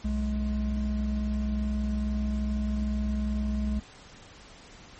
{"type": "tone pair together", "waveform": "triangle", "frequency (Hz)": [62.93, 211.2], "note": ["B1", "G#3"], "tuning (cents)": [33, 29], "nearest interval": "octave + major sixth", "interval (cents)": 2096, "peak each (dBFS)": [-26, -27], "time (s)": [0.04, 3.8], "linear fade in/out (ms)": 10, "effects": ["pink hiss -50 dBFS RMS until 4.99 s", "MP3 32 kbps"]}